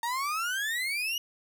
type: exponential sweep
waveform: 35% pulse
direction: up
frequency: 916 to 2925 Hz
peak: -27 dBFS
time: 0.03-1.18 s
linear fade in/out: 2 ms
effects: none